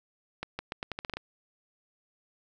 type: accelerating click train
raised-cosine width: 0.3 ms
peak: -18 dBFS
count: 10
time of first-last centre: 0.43-1.17 s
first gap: 160 ms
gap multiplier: 0.82
effects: none